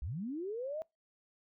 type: linear sweep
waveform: sine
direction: up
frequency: 54 to 650 Hz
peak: -36 dBFS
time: 0.02-0.82 s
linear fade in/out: 0 ms
effects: noise-tail reverb RT60 0.2 s tail -24 dB re dry